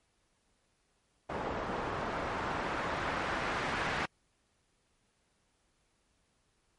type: noise with low-pass filter sweep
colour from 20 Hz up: white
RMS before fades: -35 dBFS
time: 1.29-4.06 s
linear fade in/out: 10 ms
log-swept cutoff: 910 to 1800 Hz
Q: 1
effects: pink hiss -74 dBFS RMS until 6.78 s + MP3 48 kbps